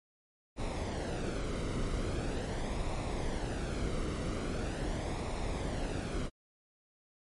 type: noise with flanger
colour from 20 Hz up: brown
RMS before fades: -35 dBFS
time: 0.56-6.3 s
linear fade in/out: 50 ms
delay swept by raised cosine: 0.64 to 1.2 ms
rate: 0.42 Hz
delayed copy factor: -0.5
effects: MP3 48 kbps